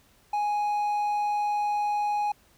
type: tone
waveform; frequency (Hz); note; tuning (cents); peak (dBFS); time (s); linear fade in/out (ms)
triangle; 830.6; G#5; 0; -22; 0.33-2.32; 5
effects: pink hiss -61 dBFS RMS until 2.57 s